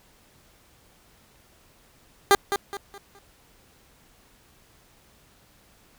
15% pulse tone with echo, 400 Hz, G4, 35 cents sharp, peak -7 dBFS, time 2.31-2.35 s, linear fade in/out 0 ms, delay 210 ms, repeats 4, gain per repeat -9 dB, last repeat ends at 3.19 s, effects pink hiss -58 dBFS RMS until 5.98 s

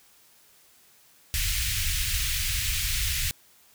pink band-stop noise, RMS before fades -27 dBFS, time 1.34-3.31 s, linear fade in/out 0 ms, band 100 to 2000 Hz, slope 24 dB/octave, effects white hiss -58 dBFS RMS until 3.74 s

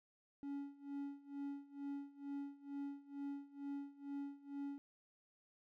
triangle tone with tremolo, 281.4 Hz, C#4, 26 cents sharp, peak -39 dBFS, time 0.43-4.78 s, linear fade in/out 0 ms, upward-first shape sine, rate 2.2 Hz, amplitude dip 90%, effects none

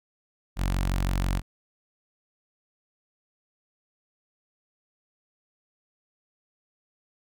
sawtooth tone with notch filter, 46.13 Hz, F#1, 4 cents flat, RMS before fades -26 dBFS, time 0.56-1.42 s, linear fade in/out 50 ms, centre 430 Hz, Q 1.4, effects none

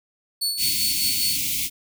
sawtooth tone with tremolo, 4435 Hz, C#8, in tune, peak -18 dBFS, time 0.41-1.37 s, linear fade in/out 10 ms, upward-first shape sine, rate 5 Hz, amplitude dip 55%
white band-stop noise, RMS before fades -25 dBFS, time 0.57-1.7 s, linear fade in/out 50 ms, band 320 to 2100 Hz, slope 96 dB/octave
effects none

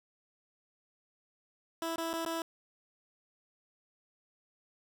15% pulse tone with dropouts, 329.6 Hz, E4, in tune, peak -27 dBFS, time 1.82-2.42 s, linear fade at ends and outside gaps 1 ms, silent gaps 1.96-1.981 / 2.131-2.136 / 2.251-2.261 s, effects none

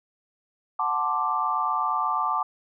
sine chord, D dominant seventh, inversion first, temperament equal, 740 / 880 / 1046.5 / 1174.7 Hz, F#5 / A5 / C6 / D6, 0 / 0 / 0 / 0 cents, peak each -31 / -28 / -31 / -25 dBFS, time 0.79-2.43 s, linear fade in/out 5 ms, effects none

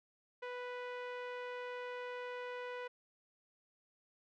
sawtooth tone with low-pass filter, 493.9 Hz, B4, in tune, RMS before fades -44 dBFS, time 0.42-2.88 s, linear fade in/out 10 ms, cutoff 2300 Hz, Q 1.3, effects none

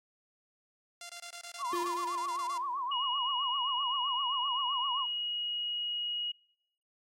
5% pulse tone bursts, 694 Hz, F5, 11 cents flat, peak -32 dBFS, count 15, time 1.01-2.578 s, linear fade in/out 2 ms, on 84 ms, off 22 ms
sine tone with vibrato, 1046.5 Hz, C6, in tune, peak -32 dBFS, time 1.58-5.07 s, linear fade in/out 50 ms, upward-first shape triangle, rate 7.7 Hz, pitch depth 180 cents each way
square tone with exponential decay, 349.2 Hz, F4, in tune, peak -33 dBFS, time 1.73-3.02 s, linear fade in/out 2 ms, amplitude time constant 280 ms
sine tone, 2893 Hz, F#7, 40 cents flat, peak -32 dBFS, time 2.91-6.32 s, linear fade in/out 10 ms
effects noise-tail reverb RT60 0.8 s tail -25 dB re dry + AAC 48 kbps

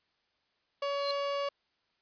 30% pulse tone, 564 Hz, C#5, 30 cents sharp, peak -28 dBFS, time 0.82-1.49 s, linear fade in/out 5 ms
sine tone with exponential growth, 4145 Hz, C8, 17 cents flat, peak -30 dBFS, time 0.9-1.11 s, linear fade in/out 1 ms, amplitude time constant 45 ms
effects white hiss -75 dBFS RMS until 2.01 s + resampled to 11025 Hz

